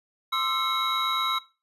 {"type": "tone cluster", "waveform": "triangle", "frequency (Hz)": [1046, 1219, 1327, 2174, 3850], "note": ["C6", "D#6", "E6", "C#7", "B7"], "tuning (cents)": [-1, -36, 11, -34, -45], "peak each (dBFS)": [-29, -34, -26, -33, -26], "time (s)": [0.32, 1.39], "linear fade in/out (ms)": 10, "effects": ["noise-tail reverb RT60 0.3 s tail -18 dB re dry", "resampled to 32000 Hz"]}